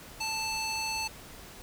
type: tone with band-pass filter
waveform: square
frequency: 880 Hz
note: A5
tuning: in tune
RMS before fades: -33 dBFS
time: 0.2-1.08 s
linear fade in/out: 10 ms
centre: 4600 Hz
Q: 0.92
effects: pink hiss -48 dBFS RMS until 1.62 s